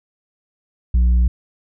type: tone with tanh clipping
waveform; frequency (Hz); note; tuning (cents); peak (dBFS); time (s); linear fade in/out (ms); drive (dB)
sine; 60.2; B1; -44; -12; 0.94-1.28; 5; 4
effects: none